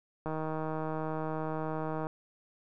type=click train; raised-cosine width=1 ms; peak=-22 dBFS; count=285; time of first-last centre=0.26-2.069 s; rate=157 Hz; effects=none